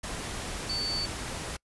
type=tone in noise; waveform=sine; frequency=4500 Hz; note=C#8; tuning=25 cents sharp; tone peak=-29 dBFS; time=0.69-1.06 s; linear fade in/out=10 ms; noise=pink; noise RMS=-36 dBFS; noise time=0.03-1.57 s; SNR=+4 dB; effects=noise-tail reverb RT60 0.1 s tail -26 dB re dry + resampled to 24000 Hz